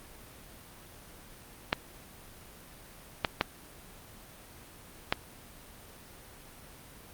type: clicks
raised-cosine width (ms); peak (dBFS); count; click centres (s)
0.3; -8; 4; 1.729 / 3.248 / 3.411 / 5.125
effects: pink hiss -51 dBFS RMS until 7.13 s + Opus 32 kbps